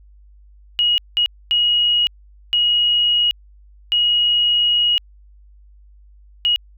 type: tone bursts at uneven times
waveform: sine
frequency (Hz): 2894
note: F#7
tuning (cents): -39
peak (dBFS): -13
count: 6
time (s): 0.79-0.98 / 1.17-1.26 / 1.51-2.07 / 2.53-3.31 / 3.92-4.98 / 6.45-6.56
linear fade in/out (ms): 0
effects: added 50 Hz sine -44 dBFS peak until 6.77 s